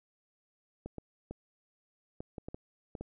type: clicks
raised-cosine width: 2 ms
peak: -27 dBFS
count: 9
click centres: 0.86 / 0.983 / 1.31 / 2.205 / 2.382 / 2.485 / 2.545 / 2.952 / 3.01 s
effects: none